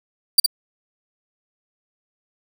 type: tone with echo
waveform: sawtooth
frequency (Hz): 4673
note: D8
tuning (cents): -9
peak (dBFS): -5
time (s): 0.38-0.4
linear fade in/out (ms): 5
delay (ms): 62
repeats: 1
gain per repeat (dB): -6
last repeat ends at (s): 0.462
effects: none